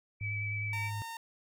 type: tone with vibrato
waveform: sine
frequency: 2300 Hz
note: D7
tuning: 37 cents flat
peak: -35 dBFS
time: 0.2-0.91 s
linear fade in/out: 50 ms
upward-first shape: sine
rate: 9.5 Hz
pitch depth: 12 cents each way
type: tone with pitch glide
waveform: sine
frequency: 103.83 to 105.22 Hz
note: G#2 to G#2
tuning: 0 to +23 cents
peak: -35 dBFS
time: 0.21-1.02 s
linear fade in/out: 0 ms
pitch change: +23 cents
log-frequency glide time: 0.48-0.72 s
type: tone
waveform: sawtooth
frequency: 915 Hz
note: A#5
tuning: 32 cents flat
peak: -36 dBFS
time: 0.73-1.17 s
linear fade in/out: 2 ms
effects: none